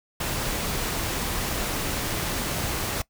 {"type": "noise", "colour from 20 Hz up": "pink", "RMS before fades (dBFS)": -28, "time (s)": [0.2, 3.02], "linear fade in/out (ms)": 5, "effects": ["noise-tail reverb RT60 0.1 s tail -21 dB re dry"]}